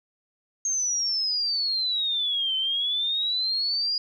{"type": "exponential two-way sweep", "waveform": "sine", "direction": "down then up", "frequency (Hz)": [6460, 3063, 4890], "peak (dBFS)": -23, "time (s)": [0.65, 3.98], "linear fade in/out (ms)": 2, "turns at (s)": 2.56, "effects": ["10-bit"]}